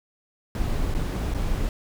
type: noise with dropouts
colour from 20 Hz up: brown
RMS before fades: -25 dBFS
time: 0.55-1.69 s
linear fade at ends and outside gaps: 1 ms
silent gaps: 0.941-0.948 / 1.339-1.346 s
effects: none